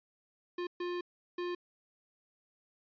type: tone bursts at uneven times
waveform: square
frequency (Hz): 353.4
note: F4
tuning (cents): +21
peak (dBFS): -35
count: 3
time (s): 0.58-0.67 / 0.8-1.01 / 1.38-1.55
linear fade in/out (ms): 5
effects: resampled to 11025 Hz